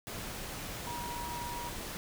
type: tone in noise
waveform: sine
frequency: 957 Hz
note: A#5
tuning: 45 cents sharp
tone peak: -39 dBFS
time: 0.87-1.69 s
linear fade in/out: 0 ms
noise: pink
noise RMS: -41 dBFS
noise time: 0.07-1.97 s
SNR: -1 dB
effects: none